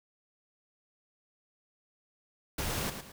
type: noise with echo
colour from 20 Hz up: pink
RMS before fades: -34 dBFS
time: 2.58-2.9 s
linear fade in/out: 5 ms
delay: 110 ms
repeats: 2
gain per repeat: -8 dB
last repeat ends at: 3.12 s
effects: none